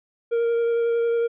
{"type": "tone with vibrato", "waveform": "triangle", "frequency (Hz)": 466.2, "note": "A#4", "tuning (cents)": 0, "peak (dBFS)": -17, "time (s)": [0.31, 1.28], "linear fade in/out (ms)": 20, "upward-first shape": "sine", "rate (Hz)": 11, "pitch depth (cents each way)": 10, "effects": ["resampled to 8000 Hz"]}